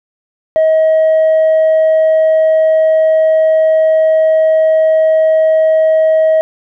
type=tone with tanh clipping; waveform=triangle; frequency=635 Hz; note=D#5; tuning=35 cents sharp; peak=-7 dBFS; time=0.56-6.41 s; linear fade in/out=0 ms; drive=6 dB; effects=none